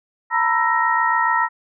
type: tone cluster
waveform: sine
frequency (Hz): 912 / 979 / 1328 / 1873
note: A#5 / B5 / E6 / A#6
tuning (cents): -38 / -15 / +12 / +8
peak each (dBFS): -21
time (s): 0.3-1.49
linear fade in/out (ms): 50
effects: none